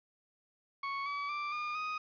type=tone with pitch steps; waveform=30% pulse; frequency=1108.7 / 1141.8 / 1176 / 1211.1 / 1247.4 Hz; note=C#6 / D6 / D6 / D#6 / D#6; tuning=0 / -49 / +2 / -47 / +4 cents; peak=-32 dBFS; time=0.83-1.98 s; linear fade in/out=5 ms; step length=230 ms; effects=resampled to 11025 Hz + 10-bit